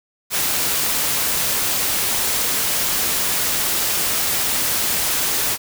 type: noise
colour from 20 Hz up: white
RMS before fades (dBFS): -20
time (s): 0.3-5.58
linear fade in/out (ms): 50
effects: none